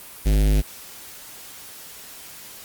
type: tone with notch filter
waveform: square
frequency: 51 Hz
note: G#1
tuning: 31 cents flat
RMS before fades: -17 dBFS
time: 0.25-0.62 s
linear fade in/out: 20 ms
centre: 1100 Hz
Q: 0.53
effects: white hiss -41 dBFS RMS until 2.64 s + Opus 32 kbps